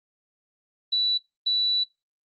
sine tone bursts at uneven times, 3951 Hz, B7, in tune, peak -20 dBFS, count 2, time 0.92-1.18 / 1.46-1.84 s, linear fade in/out 10 ms, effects noise-tail reverb RT60 0.2 s tail -19 dB re dry + Opus 32 kbps

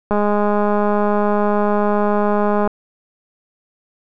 click train, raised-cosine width 1 ms, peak -5 dBFS, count 532, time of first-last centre 0.11-2.675 s, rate 207 Hz, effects none

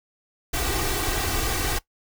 pink noise with comb filter, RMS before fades -25 dBFS, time 0.53-1.79 s, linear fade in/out 10 ms, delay 2.6 ms, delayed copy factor +0.7, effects noise-tail reverb RT60 0.1 s tail -19 dB re dry

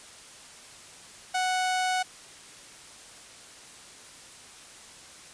sawtooth tone, 740 Hz, F#5, in tune, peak -21 dBFS, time 1.34-2.03 s, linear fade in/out 10 ms, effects white hiss -48 dBFS RMS until 5.33 s + resampled to 22050 Hz

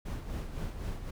brown noise with tremolo, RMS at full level -35 dBFS, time 0.05-1.11 s, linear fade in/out 10 ms, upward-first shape sine, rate 3.9 Hz, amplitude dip 55%, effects none

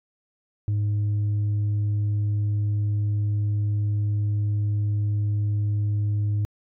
sine tone, 103.83 Hz, G#2, in tune, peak -18 dBFS, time 0.68-6.45 s, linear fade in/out 0 ms, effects tanh soft clip ceiling -20 dBFS

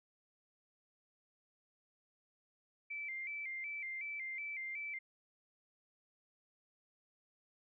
sine tone with vibrato, 2206 Hz, C#7, 9 cents flat, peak -40 dBFS, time 2.9-4.99 s, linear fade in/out 10 ms, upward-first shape square, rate 2.7 Hz, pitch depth 86 cents each way, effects none

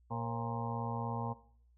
harmonic tone with a mistuned harmonic, 116.54 Hz, A#2, in tune, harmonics 1 / 2 / 4 / 5 / 6 / 7 / 8 / 9, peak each -39 / -42 / -45 / -48 / -48 / -43 / -42 / -45 dBFS, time 0.1-1.34 s, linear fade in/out 20 ms, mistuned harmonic 5, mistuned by -100 cents, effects noise-tail reverb RT60 0.6 s tail -18 dB re dry + added 60 Hz sine -63 dBFS peak until 1.77 s

